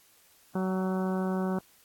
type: harmonic tone with a mistuned harmonic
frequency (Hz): 187.5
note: F#3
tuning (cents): +23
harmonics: 1 / 2 / 3 / 4 / 5 / 6 / 7 / 8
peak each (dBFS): -28 / -34 / -38 / -40 / -42 / -44 / -45 / -46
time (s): 0.55-1.59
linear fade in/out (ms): 5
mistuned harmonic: 5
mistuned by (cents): -18
effects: white hiss -61 dBFS RMS until 1.84 s + AAC 64 kbps